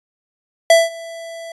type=tone with ADSR envelope; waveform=square; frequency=664 Hz; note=E5; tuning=12 cents sharp; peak=-6 dBFS; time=0.7-1.52 s; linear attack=3 ms; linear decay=190 ms; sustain=-24 dB; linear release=3 ms; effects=resampled to 24000 Hz